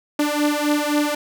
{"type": "beating tone pair", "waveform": "sawtooth", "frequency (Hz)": [293.7, 297.5], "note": ["D4", "D4"], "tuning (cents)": [0, 22], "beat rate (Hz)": 3.8, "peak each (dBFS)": -17, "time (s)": [0.19, 1.15], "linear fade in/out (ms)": 5, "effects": []}